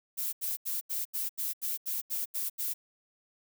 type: noise bursts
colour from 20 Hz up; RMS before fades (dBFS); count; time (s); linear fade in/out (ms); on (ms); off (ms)
violet; -33; 11; 0.17-2.74; 20; 160; 81
effects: none